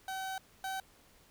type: tone pair in turn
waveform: 30% pulse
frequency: 763 / 766.3 Hz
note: G5 / G5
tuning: -47 / -40 cents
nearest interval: unison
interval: 7 cents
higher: second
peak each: -34 / -33 dBFS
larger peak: second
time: 0.08-0.38 / 0.64-0.8 s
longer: first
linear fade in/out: 2 ms
effects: pink hiss -63 dBFS RMS until 1.3 s